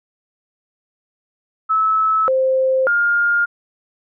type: tone with pitch steps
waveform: sine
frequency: 1301 / 524 / 1412 Hz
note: E6 / C5 / F6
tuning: -23 / +2 / +19 cents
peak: -13 dBFS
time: 1.69-3.46 s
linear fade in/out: 20 ms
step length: 590 ms
effects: none